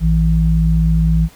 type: tone pair together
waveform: sine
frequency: 57.28 / 162.1 Hz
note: A#1 / E3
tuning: -30 / -29 cents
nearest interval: octave + tritone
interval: 1801 cents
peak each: -13 dBFS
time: 0-1.29 s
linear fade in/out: 50 ms
effects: pink hiss -45 dBFS RMS until 1.35 s